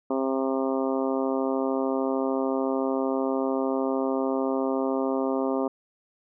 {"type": "harmonic tone", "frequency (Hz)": 133.4, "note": "C3", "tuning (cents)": 34, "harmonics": [2, 3, 4, 5, 6, 7, 8, 9], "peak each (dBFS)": [-27, -29, -30, -33, -38, -37, -39, -39], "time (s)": [0.1, 5.68], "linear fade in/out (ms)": 5, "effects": []}